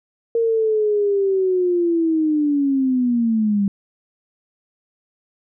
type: linear sweep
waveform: sine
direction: down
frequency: 463.9 to 196 Hz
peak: -15 dBFS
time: 0.35-3.68 s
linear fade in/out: 2 ms
effects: none